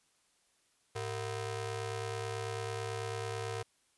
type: ring-modulated tone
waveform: sawtooth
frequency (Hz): 282.9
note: C#4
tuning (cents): +35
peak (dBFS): -29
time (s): 0.95-3.63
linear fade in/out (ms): 10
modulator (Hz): 176
effects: white hiss -72 dBFS RMS until 3.97 s + resampled to 24000 Hz